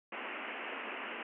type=band-pass noise; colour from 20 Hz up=white; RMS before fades=-42 dBFS; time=0.12-1.23 s; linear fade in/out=5 ms; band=210 to 2900 Hz; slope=96 dB/octave; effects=none